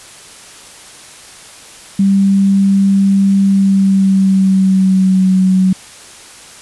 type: tone with pitch glide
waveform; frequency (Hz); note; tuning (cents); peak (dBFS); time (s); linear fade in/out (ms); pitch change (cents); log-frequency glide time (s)
sine; 196 to 187.15; G3 to F#3; 0 to +20; -7; 1.99-5.73; 5; -80; 3.45-5.33
effects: white hiss -36 dBFS RMS until 6.61 s + resampled to 24000 Hz